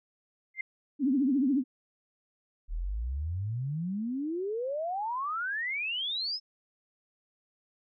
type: tone with exponential growth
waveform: sine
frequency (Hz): 2093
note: C7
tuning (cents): 0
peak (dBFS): -27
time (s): 0.54-0.61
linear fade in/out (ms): 5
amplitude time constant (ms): 15
type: tone with vibrato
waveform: sine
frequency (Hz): 270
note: C#4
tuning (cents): -45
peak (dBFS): -23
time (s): 0.99-1.64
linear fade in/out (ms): 50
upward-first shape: triangle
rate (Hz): 14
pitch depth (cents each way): 190
type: exponential sweep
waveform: sine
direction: up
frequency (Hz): 36.71 to 5300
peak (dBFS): -30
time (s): 2.68-6.4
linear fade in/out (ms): 50
effects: none